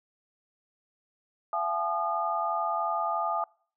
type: tone cluster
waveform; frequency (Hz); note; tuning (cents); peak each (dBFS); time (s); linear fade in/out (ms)
sine; 679 / 762 / 853 / 1219; F5 / G5 / G#5 / D#6; -49 / -49 / +46 / -36; -32 / -37 / -32 / -30; 1.53-3.44; 2
effects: noise-tail reverb RT60 0.5 s tail -25 dB re dry